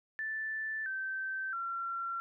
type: tone with pitch steps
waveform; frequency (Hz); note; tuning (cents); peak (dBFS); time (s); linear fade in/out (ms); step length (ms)
sine; 1760 / 1550 / 1365; A6 / G6 / F6; 0 / -20 / -40; -34; 0.19-2.2; 0; 670
effects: none